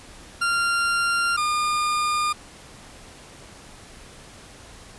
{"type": "tone pair in turn", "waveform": "40% pulse", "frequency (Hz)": [1388, 1210.6], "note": ["F6", "D#6"], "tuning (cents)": [-11, -48], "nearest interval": "major second", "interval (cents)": 237, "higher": "first", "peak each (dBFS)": [-19, -20], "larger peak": "first", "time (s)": [[0.41, 1.37], [1.37, 2.33]], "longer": "neither", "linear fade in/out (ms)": 10, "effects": ["pink hiss -45 dBFS RMS until 4.98 s", "resampled to 24000 Hz"]}